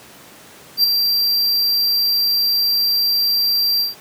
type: tone with ADSR envelope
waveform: square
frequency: 4718 Hz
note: D8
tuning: 7 cents sharp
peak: -9 dBFS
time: 0.77-3.95 s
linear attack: 68 ms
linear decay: 6 ms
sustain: -6 dB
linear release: 150 ms
effects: pink hiss -42 dBFS RMS until 4 s + high-pass 150 Hz 12 dB/octave